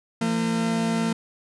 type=tone pair together; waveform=40% pulse; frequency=170 / 227.1 Hz; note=F3 / A#3; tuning=-46 / -45 cents; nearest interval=perfect fourth; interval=501 cents; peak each=-27 / -22 dBFS; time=0.21-1.13 s; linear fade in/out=5 ms; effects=resampled to 24000 Hz